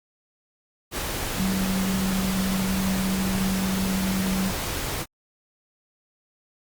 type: tone in noise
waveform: sine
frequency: 189.9 Hz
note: F#3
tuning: 45 cents sharp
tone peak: -23 dBFS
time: 1.36-4.52 s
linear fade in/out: 50 ms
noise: pink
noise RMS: -29 dBFS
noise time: 0.91-5.06 s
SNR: +3 dB
effects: Opus 48 kbps